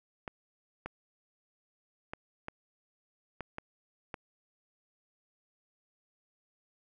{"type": "clicks", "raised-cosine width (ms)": 0.5, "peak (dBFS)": -23, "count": 7, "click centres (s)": [0.278, 0.86, 2.135, 2.484, 3.407, 3.584, 4.142], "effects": []}